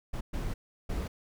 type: noise bursts at uneven times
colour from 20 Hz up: brown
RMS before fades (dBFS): -33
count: 3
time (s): 0.13-0.21 / 0.33-0.54 / 0.89-1.08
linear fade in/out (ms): 10
effects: none